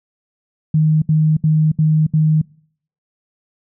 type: tone bursts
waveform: sine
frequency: 155.56 Hz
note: D#3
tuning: in tune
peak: -10 dBFS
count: 5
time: 0.74-2.416 s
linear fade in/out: 5 ms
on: 280 ms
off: 69 ms
effects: noise-tail reverb RT60 0.6 s tail -25 dB re dry